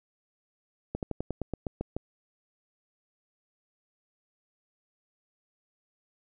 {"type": "slowing click train", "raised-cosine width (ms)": 2, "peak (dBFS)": -18, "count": 10, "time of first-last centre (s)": [0.95, 1.966], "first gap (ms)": 78, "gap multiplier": 1.09, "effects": []}